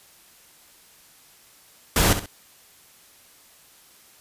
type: noise with echo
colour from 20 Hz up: pink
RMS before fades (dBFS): -18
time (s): 1.96-2.13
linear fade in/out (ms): 2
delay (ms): 65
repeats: 2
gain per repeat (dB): -10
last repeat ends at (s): 2.26
effects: white hiss -53 dBFS RMS until 4.2 s + resampled to 32000 Hz